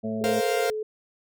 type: harmonic tone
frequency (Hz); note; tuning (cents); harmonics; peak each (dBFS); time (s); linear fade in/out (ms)
110; A2; 0; 1 / 2 / 4 / 5 / 6; -40 / -28 / -35 / -37 / -35; 0.03-0.41; 20
type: tone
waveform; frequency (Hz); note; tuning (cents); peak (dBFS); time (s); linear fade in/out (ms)
sine; 430.7; A4; -37; -27; 0.21-0.83; 5
type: chord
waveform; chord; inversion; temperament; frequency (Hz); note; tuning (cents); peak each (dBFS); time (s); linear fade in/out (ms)
45% pulse; Bb suspended second; none; equal; 466.2 / 523.3 / 698.5; Bb4 / C5 / F5; 0 / 0 / 0; -28; 0.24-0.7; 0
effects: none